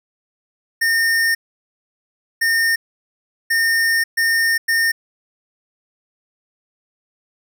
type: tone bursts at uneven times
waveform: square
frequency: 1824 Hz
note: A#6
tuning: 38 cents flat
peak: -15 dBFS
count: 5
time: 0.81-1.35 / 2.41-2.76 / 3.5-4.04 / 4.17-4.58 / 4.68-4.92 s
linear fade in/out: 10 ms
effects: none